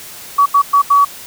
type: tone bursts at uneven times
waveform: sine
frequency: 1135 Hz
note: C#6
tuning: 41 cents sharp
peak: -6 dBFS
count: 4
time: 0.38-0.46 / 0.54-0.62 / 0.73-0.82 / 0.9-1.05 s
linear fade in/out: 10 ms
effects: white hiss -33 dBFS RMS until 1.26 s